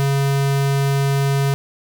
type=tone; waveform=square; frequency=138.59 Hz; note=C#3; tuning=in tune; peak=-16 dBFS; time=0-1.54 s; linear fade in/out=0 ms; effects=none